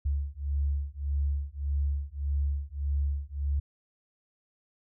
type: beating tone pair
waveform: sine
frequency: 70.1 / 71.8 Hz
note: C#2 / D2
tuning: +20 / -39 cents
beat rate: 1.7 Hz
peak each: -30 dBFS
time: 0.05-3.6 s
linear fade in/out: 10 ms
effects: none